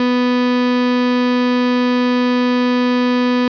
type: tone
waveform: 35% pulse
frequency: 247.7 Hz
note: B3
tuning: 5 cents sharp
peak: -11 dBFS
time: 0-3.48 s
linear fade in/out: 2 ms
effects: resampled to 11025 Hz + 8-bit